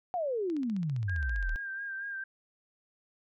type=exponential sweep; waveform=sine; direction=down; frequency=749 to 34.65 Hz; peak=-29 dBFS; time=0.14-1.56 s; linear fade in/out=0 ms
type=click train; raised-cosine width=0.2 ms; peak=-33 dBFS; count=17; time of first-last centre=0.5-1.56 s; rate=15.1 Hz
type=tone with vibrato; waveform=sine; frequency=1594 Hz; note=G6; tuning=28 cents sharp; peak=-35 dBFS; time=1.08-2.24 s; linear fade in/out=5 ms; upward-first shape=sine; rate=4.3 Hz; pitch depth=40 cents each way
effects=none